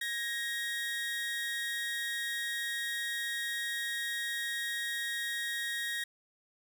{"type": "tone pair together", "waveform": "30% pulse", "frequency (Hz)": [1643.7, 1879], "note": ["G#6", "A#6"], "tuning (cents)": [-18, 13], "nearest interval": "major second", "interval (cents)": 231, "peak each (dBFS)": [-39, -31], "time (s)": [0.01, 6.04], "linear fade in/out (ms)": 5, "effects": []}